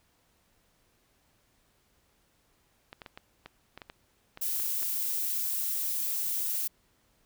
clicks, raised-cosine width 0.3 ms, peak -27 dBFS, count 11, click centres 2.929 / 3.018 / 3.062 / 3.175 / 3.46 / 3.776 / 3.818 / 3.899 / 4.374 / 4.599 / 4.827 s
violet noise, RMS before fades -31 dBFS, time 4.41-6.68 s, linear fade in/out 10 ms
effects pink hiss -69 dBFS RMS until 7.25 s

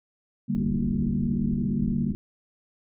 sine chord, G minor, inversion second, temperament equal, 146.83 / 196 / 233.1 Hz, D3 / G3 / Bb3, 0 / 0 / 0 cents, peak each -30 / -27 / -27 dBFS, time 0.48-2.13 s, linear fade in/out 20 ms
pink low-pass noise, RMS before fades -33 dBFS, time 0.55-2.15 s, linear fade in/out 0 ms, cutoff 380 Hz, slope 96 dB/octave
effects none

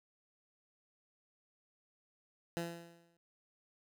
15% pulse tone with exponential decay, 169.6 Hz, E3, 50 cents sharp, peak -28 dBFS, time 2.57-3.17 s, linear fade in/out 0 ms, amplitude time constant 130 ms, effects none

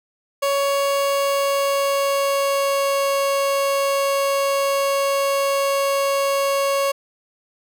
30% pulse tone with pitch glide, 558 to 553.8 Hz, C#5 to C#5, +11 to -2 cents, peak -15 dBFS, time 0.42-6.92 s, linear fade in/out 10 ms, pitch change -13 cents, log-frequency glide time 0.91-3.12 s, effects none

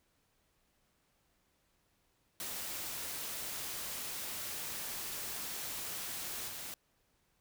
white noise with level steps, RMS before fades -41 / -44 dBFS, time 2.4-6.74 s, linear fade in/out 0 ms, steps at 6.48 s, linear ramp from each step 5 ms, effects pink hiss -75 dBFS RMS until 7.4 s

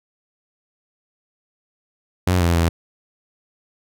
sawtooth tone with pitch steps, 90.8 / 85.4 / 83.8 Hz, F#2 / F2 / E2, -32 / -38 / +29 cents, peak -11 dBFS, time 2.27-2.69 s, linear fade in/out 5 ms, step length 140 ms, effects none

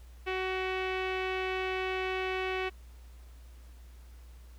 sawtooth tone with low-pass filter, 374.7 Hz, F#4, 22 cents sharp, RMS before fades -33 dBFS, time 0.26-2.7 s, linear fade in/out 20 ms, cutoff 2600 Hz, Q 3, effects added 60 Hz sine -48 dBFS peak until 4.58 s + pink hiss -63 dBFS RMS until 4.58 s

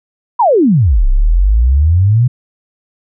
sine exponential two-way sweep, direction down then up, 1036 to 30.87 to 128.5 Hz, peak -6 dBFS, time 0.39-2.28 s, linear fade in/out 10 ms, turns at 1.07 s, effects none

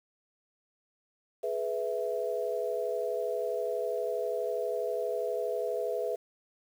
sine chord, E major, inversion first, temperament equal with one note detuned, 421.6 / 493.9 / 659.3 Hz, G#4 / B4 / E5, +26 / 0 / 0 cents, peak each -34 / -33 / -34 dBFS, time 1.43-6.16 s, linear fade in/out 10 ms, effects 9-bit

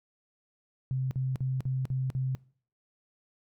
sine tone bursts, 130.81 Hz, C3, in tune, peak -27 dBFS, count 6, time 0.91-2.35 s, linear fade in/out 0 ms, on 200 ms, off 48 ms, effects noise-tail reverb RT60 0.5 s tail -23 dB re dry

